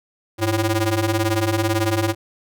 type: ring-modulated tone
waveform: sawtooth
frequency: 220 Hz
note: A3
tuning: in tune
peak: -11 dBFS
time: 0.38-2.15 s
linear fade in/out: 50 ms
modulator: 119 Hz
effects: none